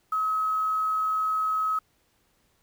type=tone with quantisation; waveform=sine; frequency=1279 Hz; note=D#6; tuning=47 cents sharp; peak=-23 dBFS; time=0.12-1.79 s; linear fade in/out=5 ms; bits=8; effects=pink hiss -68 dBFS RMS until 2.62 s